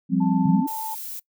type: chord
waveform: sine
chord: F suspended second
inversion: none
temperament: just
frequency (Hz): 174.61 / 196.44 / 261.9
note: F3 / G3 / C4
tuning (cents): 0 / +4 / +2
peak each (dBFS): -22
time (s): 0.09-0.64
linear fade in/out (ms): 50
type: tone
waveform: sine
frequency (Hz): 882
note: A5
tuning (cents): +4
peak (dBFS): -29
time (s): 0.2-0.95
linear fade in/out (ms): 10
type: exponential sweep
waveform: sine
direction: up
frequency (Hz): 136.9 to 300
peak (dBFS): -21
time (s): 0.45-0.67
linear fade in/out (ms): 10
type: noise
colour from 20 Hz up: violet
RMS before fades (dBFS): -34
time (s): 0.67-1.2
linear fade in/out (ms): 10
effects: noise-tail reverb RT60 0.1 s tail -22 dB re dry